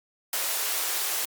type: high-pass noise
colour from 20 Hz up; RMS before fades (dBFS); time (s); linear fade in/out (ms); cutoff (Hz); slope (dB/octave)
white; -28; 0.33-1.25; 2; 390; 24
effects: Opus 48 kbps